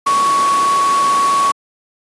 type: tone in noise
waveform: sine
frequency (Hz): 1116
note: C#6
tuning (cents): +11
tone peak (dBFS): -11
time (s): 0.06-1.52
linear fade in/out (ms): 10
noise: pink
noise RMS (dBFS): -22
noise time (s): 0.06-1.52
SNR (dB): +8
effects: high-pass 300 Hz 12 dB/octave + resampled to 24000 Hz